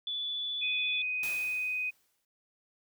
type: tone with vibrato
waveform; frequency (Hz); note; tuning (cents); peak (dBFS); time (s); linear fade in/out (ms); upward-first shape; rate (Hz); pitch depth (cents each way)
sine; 3458; A7; -31; -32; 0.07-1.02; 2; triangle; 14; 8
type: tone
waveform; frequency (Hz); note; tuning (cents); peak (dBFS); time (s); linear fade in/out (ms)
sine; 2501; D#7; +8; -30; 0.61-1.91; 20
type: noise with exponential decay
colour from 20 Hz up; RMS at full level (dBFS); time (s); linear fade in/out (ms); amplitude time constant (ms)
white; -40; 1.23-2.25; 2; 220
effects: none